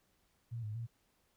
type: tone with pitch steps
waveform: sine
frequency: 116.7 / 106.5 / 116.2 Hz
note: A#2 / G#2 / A#2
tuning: +2 / +44 / -5 cents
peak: -38 dBFS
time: 0.51-0.87 s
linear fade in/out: 20 ms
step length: 120 ms
effects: pink hiss -75 dBFS RMS until 1.36 s